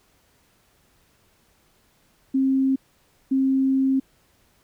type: tone bursts at uneven times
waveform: sine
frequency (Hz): 266.8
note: C4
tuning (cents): +34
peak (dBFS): -17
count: 2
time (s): 2.34-2.76 / 3.31-4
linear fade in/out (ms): 10
effects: pink hiss -62 dBFS RMS until 4.63 s